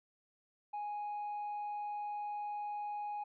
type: tone with tanh clipping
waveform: sine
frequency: 830 Hz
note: G#5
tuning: 1 cent flat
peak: -38 dBFS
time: 0.73-3.24 s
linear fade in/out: 10 ms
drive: 1 dB
effects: none